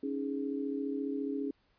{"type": "chord", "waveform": "sine", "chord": "C# suspended second", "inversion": "none", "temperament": "just", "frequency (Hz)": [277.2, 311.8, 415.8], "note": ["C#4", "D#4", "G#4"], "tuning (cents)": [0, 4, 2], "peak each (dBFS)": [-34, -40, -38], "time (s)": [0.03, 1.51], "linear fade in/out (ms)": 5, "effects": ["pink hiss -72 dBFS RMS until 1.78 s", "resampled to 11025 Hz"]}